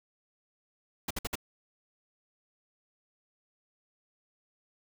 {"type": "noise bursts", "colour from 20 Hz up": "pink", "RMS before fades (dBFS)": -33, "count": 4, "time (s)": [1.08, 1.355], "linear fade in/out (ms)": 5, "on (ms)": 26, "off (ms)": 57, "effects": []}